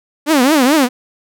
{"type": "tone with vibrato", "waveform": "sawtooth", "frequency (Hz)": 280, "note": "C#4", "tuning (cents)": 18, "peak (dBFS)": -5, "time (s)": [0.26, 0.89], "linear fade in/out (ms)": 50, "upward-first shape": "triangle", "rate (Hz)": 4.6, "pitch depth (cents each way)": 280, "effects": []}